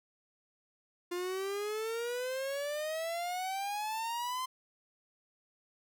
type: exponential sweep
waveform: 45% pulse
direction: up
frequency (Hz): 349.2 to 1042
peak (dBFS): -34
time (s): 1.11-4.46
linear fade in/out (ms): 10
effects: none